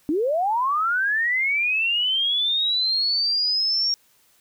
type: linear sweep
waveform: sine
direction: up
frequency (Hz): 279.4 to 5588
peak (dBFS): -19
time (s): 0.09-3.94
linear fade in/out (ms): 0
effects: white hiss -60 dBFS RMS until 4.4 s